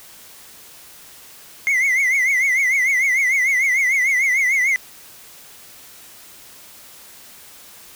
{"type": "tone with vibrato", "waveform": "triangle", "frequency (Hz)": 2093, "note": "C7", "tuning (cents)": 0, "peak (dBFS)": -13, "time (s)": [1.67, 4.76], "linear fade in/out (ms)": 0, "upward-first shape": "triangle", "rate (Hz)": 6.7, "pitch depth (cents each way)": 130, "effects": ["white hiss -43 dBFS RMS until 7.95 s"]}